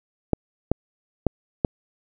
clicks, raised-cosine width 2 ms, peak -5 dBFS, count 4, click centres 0.333 / 0.716 / 1.267 / 1.648 s, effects none

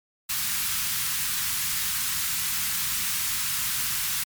white band-stop noise, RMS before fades -27 dBFS, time 0.29-4.24 s, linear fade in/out 10 ms, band 200 to 1100 Hz, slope 24 dB/octave, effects MP3 96 kbps

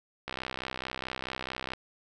click train, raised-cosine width 0.3 ms, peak -18 dBFS, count 95, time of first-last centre 0.28-1.735 s, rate 64.6 Hz, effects none

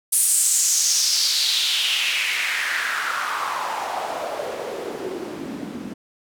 white noise with band-pass filter sweep, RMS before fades -23 dBFS, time 0.12-5.94 s, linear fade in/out 10 ms, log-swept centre 9900 to 210 Hz, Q 3.5, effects none

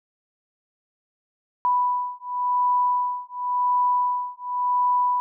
sine beating tone pair, 987.8 / 988.72 Hz, B5 / B5, 0 / +2 cents, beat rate 0.92 Hz, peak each -23 dBFS, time 1.65-5.2 s, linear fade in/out 0 ms, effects none

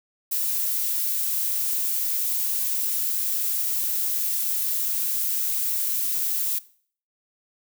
violet noise, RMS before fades -25 dBFS, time 0.31-6.59 s, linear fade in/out 10 ms, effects noise-tail reverb RT60 0.5 s tail -19 dB re dry

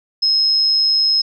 sine tone, 5150 Hz, E8, 41 cents flat, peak -12 dBFS, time 0.22-1.22 s, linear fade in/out 10 ms, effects none

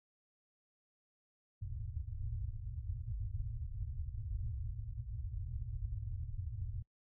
white low-pass noise, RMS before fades -41 dBFS, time 1.61-6.83 s, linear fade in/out 10 ms, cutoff 120 Hz, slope 96 dB/octave, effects noise-tail reverb RT60 0.1 s tail -26 dB re dry

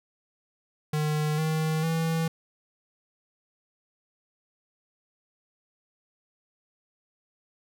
square tone with pitch steps, 152.1 / 157.55 / 163.21 Hz, D#3 / D#3 / E3, -39 / +22 / -17 cents, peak -25 dBFS, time 0.93-2.28 s, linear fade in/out 5 ms, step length 450 ms, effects none

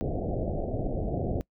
pink low-pass noise, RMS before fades -30 dBFS, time 0.01-1.41 s, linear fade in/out 0 ms, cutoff 740 Hz, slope 96 dB/octave, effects noise-tail reverb RT60 0.1 s tail -23 dB re dry

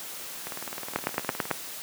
two click trains, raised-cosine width 0.5 ms, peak -9 / -20 dBFS, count 6 / 21, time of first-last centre 0.96-1.512 / 0.47-1.506 s, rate 9.05 / 19.3 Hz, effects white hiss -39 dBFS RMS until 1.82 s + high-pass 150 Hz 12 dB/octave

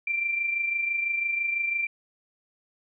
sine tone pair together, 2359 / 2385 Hz, D7 / D7, +7 / +26 cents, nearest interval unison, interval 19 cents, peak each -25 / -34 dBFS, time 0.07-1.87 s, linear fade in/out 5 ms, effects none

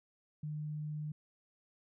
sine tone, 151.3 Hz, D#3, 48 cents flat, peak -37 dBFS, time 0.43-1.12 s, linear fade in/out 5 ms, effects none

